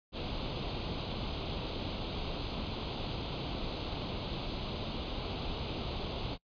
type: noise with comb filter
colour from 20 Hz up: pink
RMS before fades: -37 dBFS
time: 0.12-6.38 s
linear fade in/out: 50 ms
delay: 0.28 ms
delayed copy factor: +0.75
effects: noise-tail reverb RT60 0.1 s tail -25 dB re dry + resampled to 11025 Hz